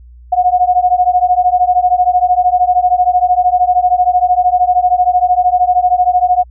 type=beating tone pair; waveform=sine; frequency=718 / 731 Hz; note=F5 / F#5; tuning=+48 / -21 cents; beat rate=13 Hz; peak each=-11 dBFS; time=0.32-6.44 s; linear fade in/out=10 ms; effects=added 60 Hz sine -35 dBFS peak until 6.5 s